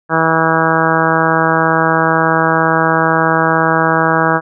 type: harmonic tone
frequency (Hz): 162.1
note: E3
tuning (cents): -29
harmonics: 1 / 2 / 3 / 4 / 5 / 6 / 7 / 8 / 9 / 10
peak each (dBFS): -19 / -19 / -19 / -19 / -19 / -19 / -19 / -19 / -19 / -19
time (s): 0.09-4.41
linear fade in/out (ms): 50
effects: none